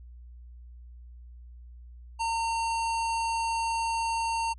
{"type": "tone", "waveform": "square", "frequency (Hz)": 913, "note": "A#5", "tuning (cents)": -36, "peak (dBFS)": -27, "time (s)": [2.19, 4.54], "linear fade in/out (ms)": 20, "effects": ["added 60 Hz sine -44 dBFS peak until 4.58 s", "MP3 48 kbps"]}